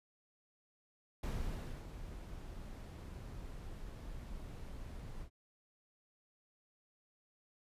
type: noise with ADSR envelope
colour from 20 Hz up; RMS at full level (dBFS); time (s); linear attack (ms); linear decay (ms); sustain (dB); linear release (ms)
brown; -37; 1.23-5.3; 5; 610; -10; 80
effects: resampled to 32000 Hz